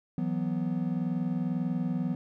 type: chord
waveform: triangle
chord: E suspended second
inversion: none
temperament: equal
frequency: 164.81 / 185 / 246.9 Hz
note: E3 / F#3 / B3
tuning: 0 / 0 / 0 cents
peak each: -30 dBFS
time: 0.18-2.15 s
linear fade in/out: 2 ms
effects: none